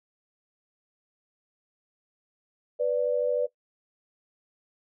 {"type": "tone pair together", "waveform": "sine", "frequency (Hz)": [494.2, 587.3], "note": ["B4", "D5"], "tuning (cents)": [1, 0], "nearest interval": "minor third", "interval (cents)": 299, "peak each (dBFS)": [-25, -26], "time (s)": [2.79, 3.47], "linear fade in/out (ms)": 20, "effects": ["noise-tail reverb RT60 0.1 s tail -18 dB re dry"]}